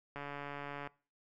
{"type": "click train", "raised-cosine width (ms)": 0.5, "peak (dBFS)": -28, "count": 103, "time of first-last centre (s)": [0.16, 0.873], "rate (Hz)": 143, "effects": ["noise-tail reverb RT60 0.4 s tail -23 dB re dry"]}